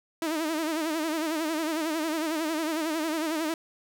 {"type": "tone with vibrato", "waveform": "sawtooth", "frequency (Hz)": 316.8, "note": "D#4", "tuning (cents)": 31, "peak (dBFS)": -23, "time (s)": [0.22, 3.54], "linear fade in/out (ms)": 2, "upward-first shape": "sine", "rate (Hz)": 11, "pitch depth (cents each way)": 90, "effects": []}